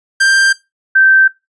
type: tone pair in turn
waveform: 45% pulse / sine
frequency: 1581 / 1555.6 Hz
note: G6 / G6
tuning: +14 / -14 cents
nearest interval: unison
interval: 28 cents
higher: first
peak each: -8 / -5 dBFS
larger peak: second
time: 0.2-0.53 / 0.95-1.28 s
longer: neither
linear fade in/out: 10 ms
effects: noise-tail reverb RT60 0.2 s tail -18 dB re dry + resampled to 22050 Hz